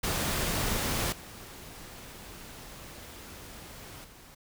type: noise with level steps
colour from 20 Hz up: pink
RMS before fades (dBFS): -30 / -46 / -52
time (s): 0.03-4.35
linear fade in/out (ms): 10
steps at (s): 1.12 / 4.04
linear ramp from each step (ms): 5
effects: none